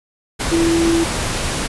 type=tone in noise; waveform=sine; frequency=333.2 Hz; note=E4; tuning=19 cents sharp; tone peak=-13 dBFS; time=0.51-1.05 s; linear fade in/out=20 ms; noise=pink; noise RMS=-21 dBFS; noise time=0.39-1.68 s; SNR=+5 dB; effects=resampled to 24000 Hz